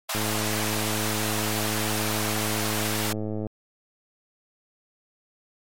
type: high-pass noise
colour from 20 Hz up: pink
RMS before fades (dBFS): -29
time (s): 0.09-3.13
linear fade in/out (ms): 5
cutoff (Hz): 620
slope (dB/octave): 96
type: click train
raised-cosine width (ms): 2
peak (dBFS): -18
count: 356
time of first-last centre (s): 0.15-3.468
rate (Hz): 107
effects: MP3 64 kbps